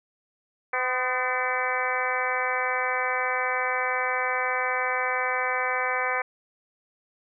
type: harmonic tone with a mistuned harmonic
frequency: 254.4 Hz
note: C4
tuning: 48 cents flat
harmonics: 2 / 3 / 4 / 5 / 6 / 7 / 8 / 9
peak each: -32 / -32 / -32 / -32 / -32 / -32 / -32 / -32 dBFS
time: 0.73-6.22 s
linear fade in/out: 5 ms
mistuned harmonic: 5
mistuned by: -43 cents
effects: none